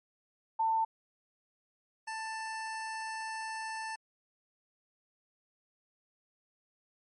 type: tone pair in turn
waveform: sine / 25% pulse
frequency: 894 / 885.3 Hz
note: A5 / A5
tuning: +27 / +10 cents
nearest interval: unison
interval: 17 cents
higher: first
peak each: -26 / -33 dBFS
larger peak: first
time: 0.59-0.85 / 2.07-3.96 s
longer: second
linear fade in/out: 10 ms
effects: MP3 48 kbps